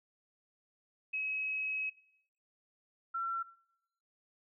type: tone pair in turn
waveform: sine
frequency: 2557 / 1354.5 Hz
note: D#7 / E6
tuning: +47 / +47 cents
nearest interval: major seventh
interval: 1100 cents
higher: first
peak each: -33 / -33 dBFS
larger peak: neither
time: 1.13-1.9 / 3.14-3.43 s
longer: first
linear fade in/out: 10 ms
effects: noise-tail reverb RT60 0.8 s tail -21 dB re dry